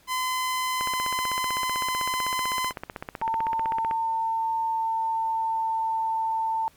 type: tone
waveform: sawtooth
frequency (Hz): 1022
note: C6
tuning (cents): -41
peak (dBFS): -21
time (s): 0.07-2.73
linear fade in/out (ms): 50
type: click train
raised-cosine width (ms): 0.5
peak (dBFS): -17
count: 50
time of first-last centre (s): 0.81-3.911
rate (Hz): 15.8
type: tone with pitch glide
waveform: sine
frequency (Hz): 901 to 893.7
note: A5 to A5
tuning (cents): +41 to +27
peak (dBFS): -23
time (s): 3.22-6.68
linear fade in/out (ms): 0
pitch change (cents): -14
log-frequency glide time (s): 4.38-6.14
effects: pink hiss -58 dBFS RMS until 6.76 s + MP3 96 kbps